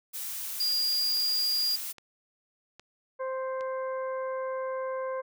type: noise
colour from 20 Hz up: blue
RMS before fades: -36 dBFS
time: 0.13-1.93 s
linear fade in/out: 20 ms
type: tone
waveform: sine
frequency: 4822 Hz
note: D8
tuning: 45 cents sharp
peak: -25 dBFS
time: 0.6-1.76 s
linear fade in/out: 5 ms
type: click train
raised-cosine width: 0.2 ms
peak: -30 dBFS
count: 4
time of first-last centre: 1.17-3.609 s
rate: 1.23 Hz
type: harmonic tone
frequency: 523.3 Hz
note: C5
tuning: in tune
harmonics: 1 / 2 / 3 / 4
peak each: -31 / -37 / -45 / -52 dBFS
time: 3.19-5.22 s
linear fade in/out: 20 ms
effects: none